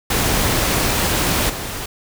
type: noise with level steps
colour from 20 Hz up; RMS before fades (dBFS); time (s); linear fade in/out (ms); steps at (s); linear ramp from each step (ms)
pink; -18 / -27; 0.1-1.86; 5; 1.49; 10
effects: none